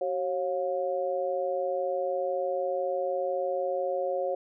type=tone with amplitude modulation; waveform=sine; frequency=545 Hz; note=C#5; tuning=29 cents flat; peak=-22 dBFS; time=0.01-4.35 s; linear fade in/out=5 ms; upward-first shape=sine; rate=166 Hz; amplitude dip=100%; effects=none